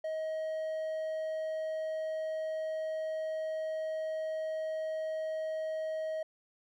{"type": "tone", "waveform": "triangle", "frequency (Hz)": 632, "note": "D#5", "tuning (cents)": 27, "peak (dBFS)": -31, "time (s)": [0.04, 6.23], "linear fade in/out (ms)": 5, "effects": []}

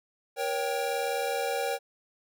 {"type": "chord", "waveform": "square", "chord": "G diminished", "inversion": "first", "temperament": "equal with one note detuned", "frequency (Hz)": [475.4, 554.4, 784], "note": ["Bb4", "Db5", "G5"], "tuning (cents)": [34, 0, 0], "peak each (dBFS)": -33, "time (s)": [0.36, 1.79], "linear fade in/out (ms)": 50, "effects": []}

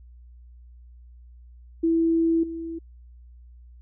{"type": "tone with level steps", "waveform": "sine", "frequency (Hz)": 329.6, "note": "E4", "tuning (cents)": 0, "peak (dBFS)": [-18, -30], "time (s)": [1.83, 2.79], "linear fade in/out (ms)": 10, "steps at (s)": 2.43, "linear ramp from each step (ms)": 5, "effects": ["added 60 Hz sine -45 dBFS peak until 3.81 s"]}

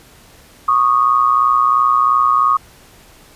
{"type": "tone pair together", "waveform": "sine", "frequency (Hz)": [1108.7, 1231.6], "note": ["C#6", "D#6"], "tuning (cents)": [0, -18], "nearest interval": "major second", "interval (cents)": 182, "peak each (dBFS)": -13, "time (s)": [0.68, 2.57], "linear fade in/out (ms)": 5, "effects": ["pink hiss -45 dBFS RMS until 3.35 s", "resampled to 32000 Hz"]}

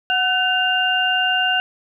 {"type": "tone cluster", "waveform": "sine", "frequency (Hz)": [737, 1511, 2800], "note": ["F#5", "F#6", "F7"], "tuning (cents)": [-7, 36, 4], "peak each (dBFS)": [-22, -20, -19], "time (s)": [0.1, 1.6], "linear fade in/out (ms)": 0, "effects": []}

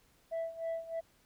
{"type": "tone with tremolo", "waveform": "sine", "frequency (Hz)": 659, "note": "E5", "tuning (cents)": -1, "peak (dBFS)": -30, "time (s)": [0.31, 1.01], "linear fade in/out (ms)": 20, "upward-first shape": "sine", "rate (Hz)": 3.2, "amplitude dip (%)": 85, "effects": ["tanh soft clip ceiling -32 dBFS", "pink hiss -68 dBFS RMS until 1.25 s"]}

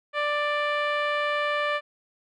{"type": "tone with low-pass filter", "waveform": "10% pulse", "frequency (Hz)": 589, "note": "D5", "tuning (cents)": 5, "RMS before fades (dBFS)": -26, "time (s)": [0.13, 1.81], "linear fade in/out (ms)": 50, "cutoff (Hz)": 2100, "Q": 0.8, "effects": []}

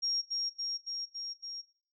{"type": "tone with echo", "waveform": "sine", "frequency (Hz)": 5580, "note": "F8", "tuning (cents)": -2, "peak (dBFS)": -29, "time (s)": [0.02, 0.22], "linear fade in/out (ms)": 20, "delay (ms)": 280, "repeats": 5, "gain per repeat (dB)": -2, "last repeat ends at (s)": 1.62, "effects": ["noise-tail reverb RT60 0.5 s tail -19 dB re dry"]}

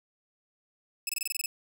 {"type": "tone bursts", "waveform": "10% pulse", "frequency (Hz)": 2600, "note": "E7", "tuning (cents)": -24, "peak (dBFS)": -20, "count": 9, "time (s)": [1.07, 1.46], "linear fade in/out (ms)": 2, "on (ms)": 22, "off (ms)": 24, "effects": []}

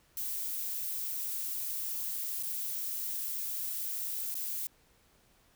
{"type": "noise with dropouts", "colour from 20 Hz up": "violet", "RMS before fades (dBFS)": -36, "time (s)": [0.17, 4.67], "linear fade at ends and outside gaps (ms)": 1, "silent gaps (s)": [[2.427, 2.433], [4.343, 4.352]], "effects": ["pink hiss -66 dBFS RMS until 5.55 s"]}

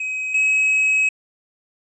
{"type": "tone pair in turn", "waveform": "triangle", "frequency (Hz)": [2534, 2555], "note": ["D#7", "D#7"], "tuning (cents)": [31, 45], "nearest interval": "unison", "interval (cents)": 14, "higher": "second", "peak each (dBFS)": [-21, -13], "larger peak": "second", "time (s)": [[0, 0.34], [0.34, 1.09]], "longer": "second", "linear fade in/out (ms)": 5, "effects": ["resampled to 24000 Hz"]}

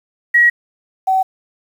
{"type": "tone pair in turn", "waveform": "sine", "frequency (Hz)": [1908, 760], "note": ["A#6", "F#5"], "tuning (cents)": [40, 46], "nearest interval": "octave + major third", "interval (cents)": 1594, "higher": "first", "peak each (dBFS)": [-7, -11], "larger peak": "first", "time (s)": [[0.34, 0.5], [1.07, 1.23]], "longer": "neither", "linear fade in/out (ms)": 10, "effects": ["7-bit"]}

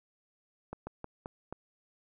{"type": "slowing click train", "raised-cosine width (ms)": 1, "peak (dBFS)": -25, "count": 5, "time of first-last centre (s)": [0.73, 1.526], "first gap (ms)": 140, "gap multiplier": 1.24, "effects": []}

